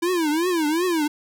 square tone with vibrato, 330 Hz, E4, 2 cents sharp, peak -20 dBFS, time 0.02-1.08 s, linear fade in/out 10 ms, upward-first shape triangle, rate 2.7 Hz, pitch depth 220 cents each way, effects none

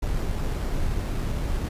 brown noise with sample-and-hold, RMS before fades -26 dBFS, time 0.02-1.69 s, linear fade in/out 10 ms, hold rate 6300 Hz, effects resampled to 32000 Hz

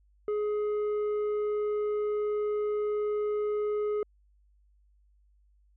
sine tone with tanh clipping, 419.3 Hz, G#4, 17 cents sharp, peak -28 dBFS, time 0.28-4.03 s, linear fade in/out 2 ms, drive 6 dB, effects added 50 Hz sine -61 dBFS peak until 5.76 s

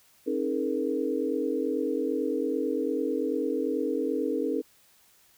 sine tone cluster, 270.3 / 312.8 / 424.5 / 473.5 Hz, C#4 / D#4 / G#4 / A#4, -44 / +9 / +38 / +27 cents, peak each -31 dBFS, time 0.26-4.62 s, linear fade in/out 20 ms, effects white hiss -61 dBFS RMS until 5.37 s

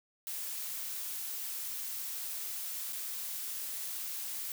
blue noise with dropouts, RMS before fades -39 dBFS, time 0.27-4.52 s, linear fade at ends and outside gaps 0 ms, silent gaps 2.925-2.93 s, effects none

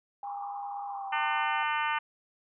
sine tone with pitch glide, 808 to 784.1 Hz, G#5 to G5, -48 to 0 cents, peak -35 dBFS, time 0.23-1.63 s, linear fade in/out 2 ms, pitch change -52 cents, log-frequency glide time 0.87-1.09 s
white band-pass noise, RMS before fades -45 dBFS, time 0.24-1.44 s, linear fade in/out 0 ms, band 860 to 1200 Hz, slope 96 dB/octave
harmonic tone, 300 Hz, D4, 37 cents sharp, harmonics 3 / 4 / 5 / 6 / 7 / 8 / 9 / 10, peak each -31 / -33 / -35 / -37 / -38 / -39 / -40 / -41 dBFS, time 1.12-1.99 s, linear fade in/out 10 ms
effects none

